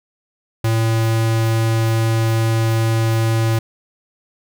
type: tone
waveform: square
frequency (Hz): 112.8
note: A2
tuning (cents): +44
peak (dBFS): -15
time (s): 0.64-3.59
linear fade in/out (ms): 5
effects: none